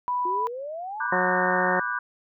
sine tone, 987.8 Hz, B5, in tune, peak -23 dBFS, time 0.08-0.47 s, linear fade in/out 0 ms
sine exponential sweep, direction up, 349.2 to 1115 Hz, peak -31 dBFS, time 0.25-1.19 s, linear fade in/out 5 ms
sine chord, G major seventh, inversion first, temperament equal with one note detuned, 987.8 / 1174.7 / 1480 / 1594.5 Hz, B5 / D6 / F#6 / G6, 0 / 0 / 0 / +29 cents, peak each -33 / -32 / -29 / -31 dBFS, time 1-1.99 s, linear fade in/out 5 ms
harmonic tone, 182.5 Hz, F#3, 24 cents flat, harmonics 1 / 2 / 3 / 4 / 5 / 6 / 7 / 8 / 9 / 10, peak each -31 / -30 / -28 / -29 / -29 / -33 / -36 / -37 / -37 / -29 dBFS, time 1.12-1.8 s, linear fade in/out 5 ms
effects none

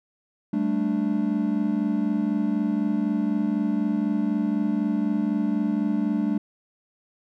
triangle chord, G suspended second, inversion none, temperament equal, 196 / 220 / 293.7 Hz, G3 / A3 / D4, 0 / 0 / 0 cents, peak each -25 / -23 / -24 dBFS, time 0.53-6.38 s, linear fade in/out 5 ms, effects none

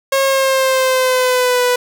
sawtooth tone with pitch glide, 542 to 494.2 Hz, C#5 to B4, -39 to +1 cents, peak -8 dBFS, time 0.12-1.76 s, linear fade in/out 5 ms, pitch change -160 cents, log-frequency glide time 0.24-1.62 s, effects none

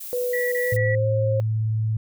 violet noise, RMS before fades -35 dBFS, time 0-0.77 s, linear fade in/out 10 ms
sine tone with pitch glide, 493.4 to 535 Hz, B4 to C5, -2 to +38 cents, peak -22 dBFS, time 0.13-1.4 s, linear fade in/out 0 ms, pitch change +140 cents, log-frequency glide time 0.61-1.07 s
sine tone bursts, 1945 Hz, B6, 27 cents flat, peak -25 dBFS, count 3, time 0.33-0.952 s, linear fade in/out 5 ms, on 190 ms, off 26 ms
sine tone with vibrato, 109.8 Hz, A2, 3 cents flat, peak -20 dBFS, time 0.72-1.97 s, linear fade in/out 5 ms, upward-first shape sine, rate 18 Hz, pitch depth 12 cents each way
effects none

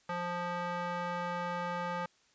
square tone with band-pass filter, 175.5 Hz, F3, 9 cents sharp, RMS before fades -36 dBFS, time 0.09-2.06 s, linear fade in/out 5 ms, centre 1100 Hz, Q 1.3, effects white hiss -68 dBFS RMS until 2.34 s + resampled to 16000 Hz

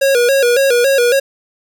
square tone with vibrato, 513 Hz, C5, 34 cents flat, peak -10 dBFS, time 0.01-1.2 s, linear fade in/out 10 ms, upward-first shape square, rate 3.6 Hz, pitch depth 110 cents each way, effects none

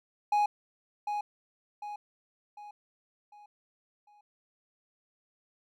triangle tone with echo, 830.6 Hz, G#5, in tune, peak -21 dBFS, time 0.32-0.46 s, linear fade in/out 5 ms, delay 750 ms, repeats 5, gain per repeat -7 dB, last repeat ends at 4.21 s, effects none

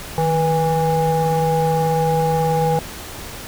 sine tone cluster, 157 / 487.6 / 820 Hz, D#3 / B4 / G#5, +16 / -22 / -22 cents, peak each -18 dBFS, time 0.18-2.79 s, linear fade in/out 0 ms, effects tanh soft clip ceiling -10 dBFS + pink hiss -33 dBFS RMS until 3.47 s

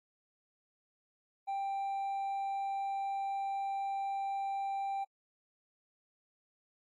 sine tone with hard clipping, 787 Hz, G5, 7 cents sharp, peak -34 dBFS, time 1.47-5.05 s, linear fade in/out 20 ms, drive 2 dB, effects AAC 48 kbps

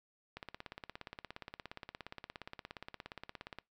click train, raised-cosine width 0.3 ms, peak -28 dBFS, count 56, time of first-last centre 0.37-3.586 s, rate 17.1 Hz, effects noise-tail reverb RT60 0.2 s tail -23 dB re dry

